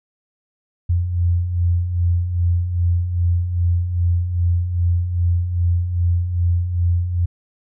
sine beating tone pair, 85.2 / 87.7 Hz, F2 / F2, -42 / +8 cents, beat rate 2.5 Hz, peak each -24 / -16 dBFS, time 0.89-7.26 s, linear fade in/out 10 ms, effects none

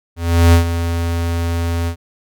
square tone with ADSR envelope, 84.6 Hz, E2, 45 cents sharp, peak -6 dBFS, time 0.16-1.96 s, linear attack 370 ms, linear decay 110 ms, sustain -11 dB, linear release 84 ms, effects none

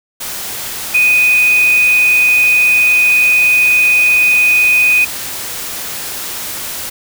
sine tone in noise, 2489 Hz, D#7, in tune, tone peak -7 dBFS, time 0.94-5.05 s, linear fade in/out 10 ms, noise white, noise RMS -23 dBFS, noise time 0.2-6.9 s, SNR +13 dB, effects none

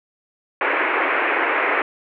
white band-pass noise, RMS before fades -20 dBFS, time 0.61-1.82 s, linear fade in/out 2 ms, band 300 to 2400 Hz, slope 48 dB/octave, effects none

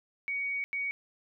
sine tone bursts at uneven times, 2245 Hz, C#7, 21 cents sharp, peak -30 dBFS, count 2, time 0.28-0.64 / 0.73-0.91 s, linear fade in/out 0 ms, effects none

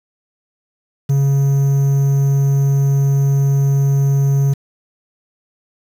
triangle tone with quantisation, 138.59 Hz, C#3, in tune, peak -9 dBFS, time 1.09-4.54 s, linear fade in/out 10 ms, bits 6, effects none

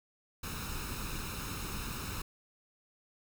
pink noise with comb filter, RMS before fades -39 dBFS, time 0.43-2.22 s, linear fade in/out 5 ms, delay 0.76 ms, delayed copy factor +0.65, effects none

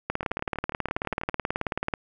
two click trains, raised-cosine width 0.5 ms, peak -11 / -22 dBFS, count 35 / 14, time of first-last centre 0.1-1.938 / 0.23-1.296 s, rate 18.5 / 12.2 Hz, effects none

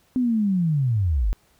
sine linear sweep, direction down, 258.9 to 39.64 Hz, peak -18 dBFS, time 0.16-1.33 s, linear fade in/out 0 ms, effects pink hiss -61 dBFS RMS until 1.59 s

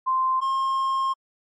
sine / triangle tone pair in turn, 1043 / 1068.6 Hz, C6 / C6, -6 / +36 cents, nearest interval unison, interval 42 cents, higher second, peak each -19 dBFS, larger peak neither, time 0.06-0.41 / 0.41-1.14 s, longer second, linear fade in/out 20 ms, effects MP3 48 kbps

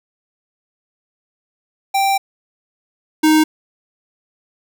square tone pair in turn, 784 / 311.1 Hz, G5 / D#4, 0 / 0 cents, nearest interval octave + major third, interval 1600 cents, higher first, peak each -14 / -10 dBFS, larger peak second, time 1.94-2.18 / 3.23-3.44 s, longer first, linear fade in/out 10 ms, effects none

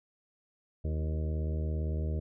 harmonic tone with a mistuned harmonic, 77.78 Hz, D#2, in tune, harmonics 1 / 2 / 3 / 4 / 5 / 6 / 7 / 8, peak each -30 / -38 / -45 / -46 / -46 / -47 / -51 / -49 dBFS, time 0.84-2.2 s, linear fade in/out 10 ms, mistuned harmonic 4, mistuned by +44 cents, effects none

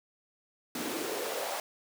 pink noise with high-pass filter sweep, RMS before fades -35 dBFS, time 0.75-1.6 s, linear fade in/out 2 ms, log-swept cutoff 250 to 710 Hz, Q 3.5, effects none

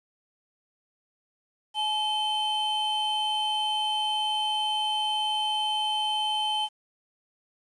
triangle tone pair together, 853 / 3081 Hz, G#5 / G7, +46 / -31 cents, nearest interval octave + minor seventh, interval 2223 cents, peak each -26 / -26 dBFS, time 1.74-6.69 s, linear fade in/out 50 ms, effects resampled to 22050 Hz + 9-bit

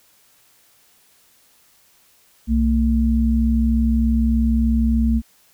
sine tone pair together, 63.3 / 226.6 Hz, B1 / A#3, +43 / -49 cents, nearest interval octave + minor seventh, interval 2208 cents, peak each -17 dBFS, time 2.47-5.22 s, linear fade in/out 50 ms, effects white hiss -56 dBFS RMS until 5.53 s

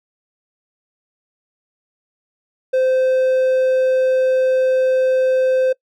triangle tone, 518 Hz, C5, 17 cents flat, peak -11 dBFS, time 2.73-5.73 s, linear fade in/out 10 ms, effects noise-tail reverb RT60 0.1 s tail -24 dB re dry

